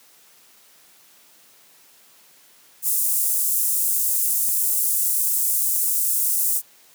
pink high-pass noise, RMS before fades -21 dBFS, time 2.82-6.62 s, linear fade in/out 50 ms, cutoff 8700 Hz, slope 24 dB/octave, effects white hiss -53 dBFS RMS until 6.94 s + high-pass 150 Hz 12 dB/octave

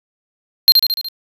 square tone with echo, 4186 Hz, C8, in tune, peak -4 dBFS, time 0.68-0.72 s, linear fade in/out 0 ms, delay 73 ms, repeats 5, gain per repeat -4 dB, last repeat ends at 1.085 s, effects resampled to 32000 Hz

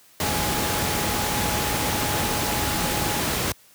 sine tone in noise, 837 Hz, G#5, 13 cents sharp, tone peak -31 dBFS, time 0.23-3.2 s, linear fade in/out 2 ms, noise pink, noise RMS -24 dBFS, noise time 0.2-3.52 s, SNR -10 dB, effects white hiss -54 dBFS RMS until 3.74 s + high-pass 60 Hz 12 dB/octave

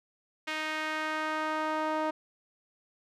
sawtooth tone with band-pass filter sweep, 311.1 Hz, D#4, in tune, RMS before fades -32 dBFS, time 0.47-2.11 s, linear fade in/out 10 ms, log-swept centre 2300 to 840 Hz, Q 1.4, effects none

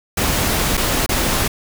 pink noise with dropouts, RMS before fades -18 dBFS, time 0.17-1.48 s, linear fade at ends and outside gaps 5 ms, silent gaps 0.771-0.775 / 1.063-1.09 s, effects none

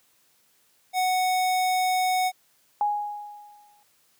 square tone, 740 Hz, F#5, in tune, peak -22 dBFS, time 0.93-2.32 s, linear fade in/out 50 ms
sine tone with exponential decay, 829 Hz, G#5, 3 cents flat, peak -19 dBFS, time 2.81-3.83 s, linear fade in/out 1 ms, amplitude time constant 220 ms
effects white hiss -64 dBFS RMS until 4.19 s + high-pass 80 Hz 12 dB/octave

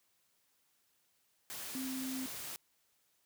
sine tone in noise, 261.6 Hz, C4, in tune, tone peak -38 dBFS, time 1.75-2.26 s, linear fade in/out 0 ms, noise white, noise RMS -44 dBFS, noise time 1.5-2.56 s, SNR +3 dB, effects white hiss -75 dBFS RMS until 3.25 s + high-pass 60 Hz 12 dB/octave

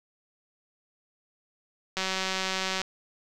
click train, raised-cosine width 0.2 ms, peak -12 dBFS, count 161, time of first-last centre 1.97-2.817 s, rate 189 Hz, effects none

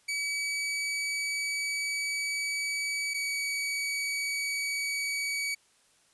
sawtooth tone pair in turn, 2282 / 2269 Hz, C#7 / C#7, +50 / +40 cents, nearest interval unison, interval 10 cents, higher first, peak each -26 dBFS, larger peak neither, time 0.08-3.14 / 3.14-5.55 s, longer first, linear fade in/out 10 ms, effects white hiss -65 dBFS RMS until 6.13 s + resampled to 24000 Hz

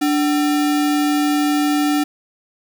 sine tone with sample-and-hold, 293.7 Hz, D4, in tune, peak -14 dBFS, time 0.01-2.04 s, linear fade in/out 10 ms, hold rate 1050 Hz, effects none

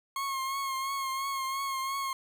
40% pulse tone with vibrato, 1082 Hz, C#6, 42 cents flat, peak -30 dBFS, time 0.16-2.13 s, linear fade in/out 2 ms, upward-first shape triangle, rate 2.9 Hz, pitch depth 42 cents each way, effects none

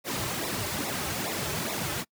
pink noise with flanger, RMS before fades -31 dBFS, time 0.04-2.05 s, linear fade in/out 50 ms, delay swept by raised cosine 0.64 to 4.24 ms, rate 2.4 Hz, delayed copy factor -0.7, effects noise-tail reverb RT60 0.1 s tail -26 dB re dry + high-pass 100 Hz 12 dB/octave

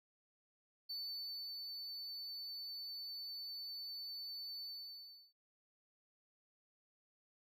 triangle tone with ADSR envelope, 4505 Hz, C#8, 27 cents sharp, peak -40 dBFS, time 0.89-5.33 s, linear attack 13 ms, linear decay 650 ms, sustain -3 dB, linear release 690 ms, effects none

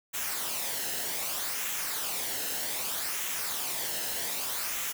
white noise with flanger, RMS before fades -33 dBFS, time 0.13-4.93 s, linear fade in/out 20 ms, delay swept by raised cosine 0.21 to 0.87 ms, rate 0.64 Hz, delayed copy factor -0.5, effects none

